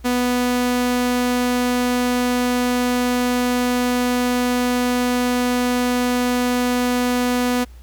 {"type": "tone", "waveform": "sawtooth", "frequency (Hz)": 246.9, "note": "B3", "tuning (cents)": 0, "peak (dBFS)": -13, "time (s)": [0.04, 7.65], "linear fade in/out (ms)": 20, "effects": ["added 60 Hz sine -38 dBFS peak until 7.82 s", "pink hiss -54 dBFS RMS until 7.82 s"]}